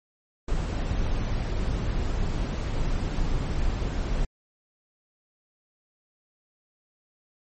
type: noise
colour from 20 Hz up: brown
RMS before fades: -26 dBFS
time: 0.48-4.25 s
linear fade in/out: 5 ms
effects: MP3 32 kbps